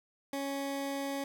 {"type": "tone", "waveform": "20% pulse", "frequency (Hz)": 277.2, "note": "C#4", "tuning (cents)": 0, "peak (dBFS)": -29, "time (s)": [0.33, 1.24], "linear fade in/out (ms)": 2, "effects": []}